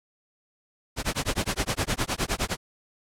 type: noise with tremolo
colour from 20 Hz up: pink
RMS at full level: -24 dBFS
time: 0.96-2.57 s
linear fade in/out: 50 ms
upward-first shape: sine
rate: 9.7 Hz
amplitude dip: 100%
effects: low-pass 10000 Hz 12 dB/octave